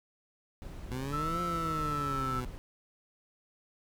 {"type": "noise", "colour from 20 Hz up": "brown", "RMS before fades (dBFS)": -42, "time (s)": [0.62, 2.58], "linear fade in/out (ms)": 0}
{"type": "exponential two-way sweep", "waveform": "20% pulse", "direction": "up then down", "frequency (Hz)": [123.47, 176.5, 123.47], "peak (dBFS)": -30, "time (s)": [0.91, 2.45], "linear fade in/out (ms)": 5, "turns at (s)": 1.41}
{"type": "tone", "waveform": "sine", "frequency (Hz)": 1320, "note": "E6", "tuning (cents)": 2, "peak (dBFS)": -32, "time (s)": [1.12, 2.41], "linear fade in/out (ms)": 20}
{"effects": []}